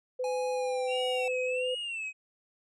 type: tone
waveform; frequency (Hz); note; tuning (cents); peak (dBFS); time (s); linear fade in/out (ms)
sine; 506; B4; +42; -29; 0.19-1.75; 10
type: tone with pitch glide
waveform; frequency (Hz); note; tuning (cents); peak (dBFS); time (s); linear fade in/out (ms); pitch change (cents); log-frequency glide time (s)
square; 830.6 to 757.3; G#5 to F#5; 0 to +40; -36; 0.24-1.28; 2; -160; 0.52-1.05
type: tone with vibrato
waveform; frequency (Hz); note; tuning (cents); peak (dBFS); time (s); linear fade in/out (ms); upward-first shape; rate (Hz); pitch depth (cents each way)
triangle; 2700; E7; +41; -32; 0.87-2.13; 50; sine; 1.4; 110
effects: resampled to 24000 Hz